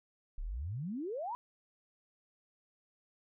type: exponential sweep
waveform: sine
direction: up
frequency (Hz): 30.87 to 1023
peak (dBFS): -36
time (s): 0.38-1.35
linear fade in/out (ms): 0
effects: none